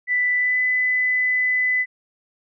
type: tone with pitch glide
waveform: sine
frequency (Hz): 1984 to 2005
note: B6 to B6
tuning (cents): +7 to +26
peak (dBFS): -17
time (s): 0.07-1.86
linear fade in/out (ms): 50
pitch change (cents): +19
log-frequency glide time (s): 0.37-0.59
effects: none